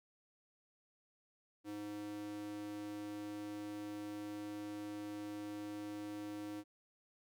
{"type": "tone with high-pass filter", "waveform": "square", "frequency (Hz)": 103.83, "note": "G#2", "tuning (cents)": 0, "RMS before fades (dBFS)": -45, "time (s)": [1.64, 6.64], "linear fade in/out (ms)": 50, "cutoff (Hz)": 270, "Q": 4, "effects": []}